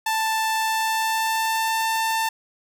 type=tone with pitch glide; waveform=sawtooth; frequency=883 to 893.3 Hz; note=A5 to A5; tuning=+6 to +26 cents; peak=-17 dBFS; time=0.06-2.29 s; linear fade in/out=5 ms; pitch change=+20 cents; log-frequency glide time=0.55-1.85 s; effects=none